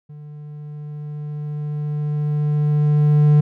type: tone with level ramp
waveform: triangle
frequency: 148.8 Hz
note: D3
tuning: 23 cents sharp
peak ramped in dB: -33 to -7 dBFS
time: 0.09-3.41 s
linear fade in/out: 10 ms
effects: none